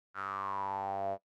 sawtooth tone with band-pass filter sweep, 98 Hz, G2, in tune, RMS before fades -37 dBFS, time 0.14-1.18 s, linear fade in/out 50 ms, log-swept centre 1400 to 630 Hz, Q 9.4, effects noise-tail reverb RT60 0.1 s tail -17 dB re dry

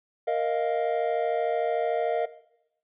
triangle chord, Bb suspended fourth, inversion none, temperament equal with one note detuned, 466.2 / 625.1 / 698.5 Hz, Bb4 / Eb5 / F5, 0 / +8 / 0 cents, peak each -26 dBFS, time 0.27-2.26 s, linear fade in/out 10 ms, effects noise-tail reverb RT60 0.8 s tail -17 dB re dry + resampled to 8000 Hz

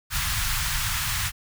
pink band-stop noise, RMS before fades -26 dBFS, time 0.1-1.32 s, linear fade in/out 50 ms, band 130 to 1100 Hz, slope 24 dB/octave, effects none

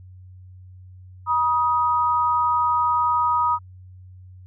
sine tone pair together, 962 / 1250.7 Hz, B5 / D#6, -46 / +9 cents, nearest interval perfect fourth, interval 455 cents, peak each -20 dBFS, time 1.26-3.59 s, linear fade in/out 50 ms, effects added 92 Hz sine -41 dBFS peak until 4.46 s

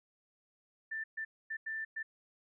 sine tone bursts at uneven times, 1775 Hz, A6, 15 cents sharp, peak -36 dBFS, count 5, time 0.91-1.04 / 1.17-1.25 / 1.5-1.57 / 1.66-1.85 / 1.96-2.03 s, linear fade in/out 10 ms, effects none

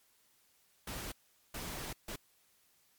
pink noise bursts at uneven times, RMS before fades -42 dBFS, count 3, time 0.87-1.12 / 1.54-1.93 / 2.08-2.16 s, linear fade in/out 5 ms, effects white hiss -70 dBFS RMS until 2.98 s + MP3 96 kbps

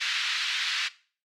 white band-pass noise, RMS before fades -29 dBFS, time 0-0.89 s, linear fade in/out 20 ms, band 1500 to 4200 Hz, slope 24 dB/octave, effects noise-tail reverb RT60 0.4 s tail -18 dB re dry + Opus 48 kbps

